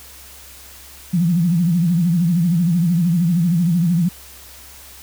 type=tone with vibrato; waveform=sine; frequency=171.6 Hz; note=F3; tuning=30 cents flat; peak=-13 dBFS; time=1.13-4.09 s; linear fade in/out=10 ms; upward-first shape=sine; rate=13 Hz; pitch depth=120 cents each way; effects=added 67 Hz sine -46 dBFS peak until 5.02 s + white hiss -41 dBFS RMS until 5.02 s